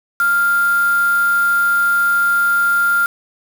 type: tone with quantisation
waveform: sine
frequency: 1396.9 Hz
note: F6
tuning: in tune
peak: -12 dBFS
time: 0.2-3.06 s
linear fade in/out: 2 ms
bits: 4
effects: none

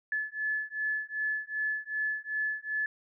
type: beating tone pair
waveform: sine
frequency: 1723 / 1725.6 Hz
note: A6 / A6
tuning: -37 / -34 cents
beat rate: 2.6 Hz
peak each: -33 / -33 dBFS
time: 0.12-2.86 s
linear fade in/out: 2 ms
effects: none

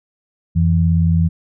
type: tone pair together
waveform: sine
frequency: 87.31 / 166.06 Hz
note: F2 / E3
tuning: 0 / +13 cents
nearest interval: major seventh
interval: 1113 cents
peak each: -14 dBFS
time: 0.55-1.29 s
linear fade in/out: 20 ms
effects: none

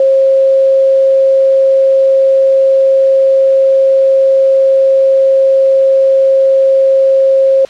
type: tone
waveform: sine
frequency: 537 Hz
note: C5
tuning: 45 cents sharp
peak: -5 dBFS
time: 0-7.65 s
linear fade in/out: 2 ms
effects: white hiss -36 dBFS RMS until 7.69 s + low-pass 4000 Hz 12 dB/octave

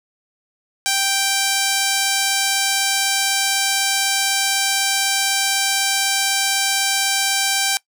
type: tone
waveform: 5% pulse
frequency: 784 Hz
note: G5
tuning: in tune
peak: -5 dBFS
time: 0.86-7.77 s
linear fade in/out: 0 ms
effects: noise-tail reverb RT60 0.1 s tail -21 dB re dry

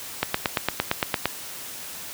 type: click train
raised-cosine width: 0.3 ms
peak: -4 dBFS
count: 10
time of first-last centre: 0.23-1.256 s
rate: 8.77 Hz
effects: white hiss -37 dBFS RMS until 2.13 s + high-pass 60 Hz 12 dB/octave

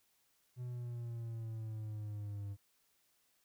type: exponential sweep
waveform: triangle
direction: down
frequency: 124.9 to 99.5 Hz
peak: -38 dBFS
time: 0.56-2.57 s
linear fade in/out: 50 ms
effects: white hiss -75 dBFS RMS until 3.44 s

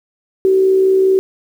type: tone with amplitude modulation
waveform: sine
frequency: 380.9 Hz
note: G4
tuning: 50 cents flat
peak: -7 dBFS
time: 0.45-1.19 s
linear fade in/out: 0 ms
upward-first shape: sine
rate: 65 Hz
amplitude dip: 35%
effects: 7-bit

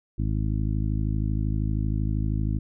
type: harmonic tone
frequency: 52.8 Hz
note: G#1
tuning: 29 cents sharp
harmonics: 1 / 2 / 3 / 4 / 5 / 6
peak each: -26 / -27 / -32 / -34 / -36 / -38 dBFS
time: 0.18-2.59 s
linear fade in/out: 10 ms
effects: none

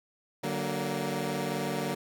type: chord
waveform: 15% pulse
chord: D augmented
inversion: none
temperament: equal with one note detuned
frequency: 146.83 / 188.12 / 233.1 Hz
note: D3 / F#3 / A#3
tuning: 0 / +29 / 0 cents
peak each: -28 dBFS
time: 0.43-1.95 s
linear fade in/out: 10 ms
effects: none

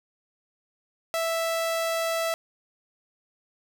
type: tone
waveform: sawtooth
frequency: 659.3 Hz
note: E5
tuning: in tune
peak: -21 dBFS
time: 1.14-2.34 s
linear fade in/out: 0 ms
effects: none

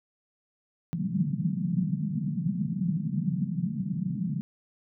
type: band-pass noise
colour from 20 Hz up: pink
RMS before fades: -29 dBFS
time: 0.93-4.41 s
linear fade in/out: 0 ms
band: 150 to 200 Hz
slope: 48 dB/octave
effects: none

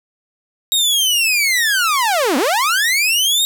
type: linear two-way sweep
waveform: sawtooth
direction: down then up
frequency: 3800 to 233.1 to 3800 Hz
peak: -10 dBFS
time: 0.72-3.45 s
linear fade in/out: 0 ms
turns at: 2.37 s
effects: none

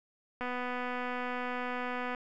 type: click train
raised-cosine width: 0.5 ms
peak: -22 dBFS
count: 432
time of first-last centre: 0.41-2.148 s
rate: 248 Hz
effects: none

